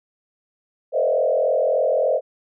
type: tone with frequency modulation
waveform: sine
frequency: 572 Hz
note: D5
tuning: 46 cents flat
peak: -16 dBFS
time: 0.92-2.21 s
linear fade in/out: 50 ms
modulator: 43.4 Hz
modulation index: 2
effects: none